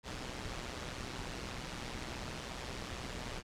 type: noise with amplitude modulation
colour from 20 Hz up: pink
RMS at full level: -39 dBFS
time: 0.03-3.43 s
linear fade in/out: 50 ms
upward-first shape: sine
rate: 125 Hz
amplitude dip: 70%
effects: low-pass 6000 Hz 12 dB/octave

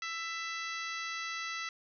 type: harmonic tone with a mistuned harmonic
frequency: 664 Hz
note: E5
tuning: 12 cents sharp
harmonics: 2 / 3 / 4 / 5 / 6 / 7 / 8 / 9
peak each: -41 / -40 / -44 / -48 / -47 / -49 / -53 / -49 dBFS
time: 0.02-1.69 s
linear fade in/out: 2 ms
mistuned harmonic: 9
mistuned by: +22 cents
effects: none

